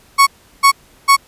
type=tone bursts; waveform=35% pulse; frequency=1108.7 Hz; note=C#6; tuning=in tune; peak=-4 dBFS; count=3; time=0.18-1.167 s; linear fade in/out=20 ms; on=89 ms; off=360 ms; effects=pink hiss -49 dBFS RMS until 1.27 s + resampled to 32000 Hz